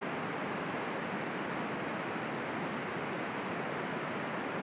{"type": "band-pass noise", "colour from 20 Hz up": "pink", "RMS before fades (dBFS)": -37, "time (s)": [0.01, 4.62], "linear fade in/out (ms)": 20, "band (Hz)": [160, 2400], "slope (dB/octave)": 24, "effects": ["resampled to 8000 Hz"]}